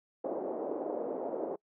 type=band-pass noise; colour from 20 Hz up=pink; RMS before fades=-36 dBFS; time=0.24-1.56 s; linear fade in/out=5 ms; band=340 to 650 Hz; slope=24 dB/octave; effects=noise-tail reverb RT60 0.1 s tail -25 dB re dry